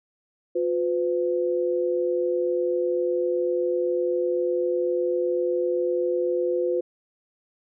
sine tone pair together, 357.1 / 505 Hz, F4 / B4, +39 / +39 cents, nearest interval tritone, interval 600 cents, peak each -24 dBFS, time 0.55-6.81 s, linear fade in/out 10 ms, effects none

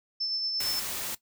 sine tone with tremolo, 5290 Hz, E8, 5 cents sharp, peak -27 dBFS, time 0.2-0.8 s, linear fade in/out 10 ms, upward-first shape sine, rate 8.7 Hz, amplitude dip 30%
white noise, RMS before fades -34 dBFS, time 0.6-1.15 s, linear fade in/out 5 ms
effects noise-tail reverb RT60 0.1 s tail -17 dB re dry

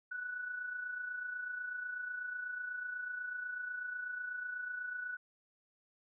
sine tone with amplitude modulation, 1480 Hz, F#6, in tune, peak -36 dBFS, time 0.11-5.17 s, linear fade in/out 10 ms, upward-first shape sine, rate 28.1 Hz, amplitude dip 50%, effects none

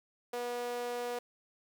sawtooth tone with high-pass filter, 242.5 Hz, B3, 31 cents flat, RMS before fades -37 dBFS, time 0.33-1.19 s, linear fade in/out 5 ms, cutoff 540 Hz, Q 3.4, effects 10-bit

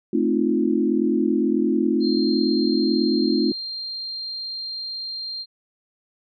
sine chord, F dominant seventh, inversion first, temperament equal, 220 / 261.6 / 311.1 / 349.2 Hz, A3 / C4 / Eb4 / F4, 0 / 0 / 0 / 0 cents, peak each -23 dBFS, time 0.13-3.52 s, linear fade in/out 5 ms
sine tone, 4186 Hz, C8, in tune, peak -28 dBFS, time 2-5.46 s, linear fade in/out 50 ms
effects none

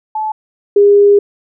sine tone pair in turn, 865 / 406.3 Hz, A5 / G#4, -30 / -38 cents, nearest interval octave + minor second, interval 1308 cents, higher first, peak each -15 / -4 dBFS, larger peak second, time 0.15-0.32 / 0.76-1.19 s, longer second, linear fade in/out 5 ms, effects none

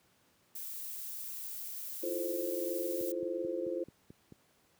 violet noise, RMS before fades -42 dBFS, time 0.55-3.12 s, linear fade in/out 5 ms
sine chord, F major seventh, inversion third, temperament just, 327.4 / 349.2 / 436.5 / 523.8 Hz, E4 / F4 / A4 / C5, -12 / 0 / -14 / +2 cents, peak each -41 / -37 / -42 / -37 dBFS, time 2.03-3.84 s, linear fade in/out 5 ms
click train, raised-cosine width 3 ms, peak -36 dBFS, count 7, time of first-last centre 3.01-4.323 s, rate 4.57 Hz
effects pink hiss -69 dBFS RMS until 4.79 s + high-pass 100 Hz 12 dB/octave

